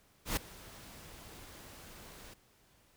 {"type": "noise with ADSR envelope", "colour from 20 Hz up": "pink", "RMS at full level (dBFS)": -31, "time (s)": [0.25, 2.34], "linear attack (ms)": 120, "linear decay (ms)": 3, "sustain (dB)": -21, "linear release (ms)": 6, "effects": ["pink hiss -67 dBFS RMS until 2.96 s"]}